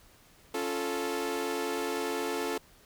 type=chord; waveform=sawtooth; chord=Db augmented; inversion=none; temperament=equal with one note detuned; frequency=277.2 / 349.2 / 438.7 Hz; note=Db4 / F4 / A4; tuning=0 / 0 / -5 cents; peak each=-33 / -32 / -29 dBFS; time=0.54-2.58 s; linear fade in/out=5 ms; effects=pink hiss -59 dBFS RMS until 2.85 s